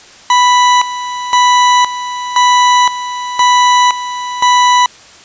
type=tone with tremolo; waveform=40% pulse; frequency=987.8 Hz; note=B5; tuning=in tune; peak=-5 dBFS; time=0.3-4.86 s; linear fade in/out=2 ms; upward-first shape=square; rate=0.97 Hz; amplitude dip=75%; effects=white hiss -38 dBFS RMS until 5.24 s + resampled to 16000 Hz